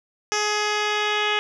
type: tone with low-pass filter sweep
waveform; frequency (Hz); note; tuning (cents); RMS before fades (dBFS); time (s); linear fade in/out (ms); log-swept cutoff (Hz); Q
10% pulse; 420; G#4; +19; -23; 0.32-1.39; 0; 5600 to 3300; 3.5
effects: none